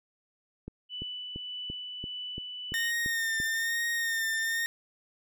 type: click train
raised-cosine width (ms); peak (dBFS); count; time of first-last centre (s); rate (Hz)
3; -26; 9; 0.68-3.401; 2.94
type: tone with tremolo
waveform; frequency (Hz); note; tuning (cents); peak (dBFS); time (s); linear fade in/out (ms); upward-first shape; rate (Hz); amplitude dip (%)
sine; 2979; F#7; +11; -35; 0.89-2.92; 50; sine; 1.7; 25
type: tone with vibrato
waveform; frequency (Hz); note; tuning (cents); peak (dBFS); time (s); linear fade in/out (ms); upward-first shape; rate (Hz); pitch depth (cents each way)
40% pulse; 1830; A#6; -32; -27; 2.74-4.66; 0; sine; 1.1; 33
effects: none